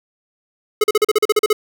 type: tone bursts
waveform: square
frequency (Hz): 426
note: G#4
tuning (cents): +44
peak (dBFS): -11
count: 11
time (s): 0.81-1.53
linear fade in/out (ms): 5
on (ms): 30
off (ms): 39
effects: none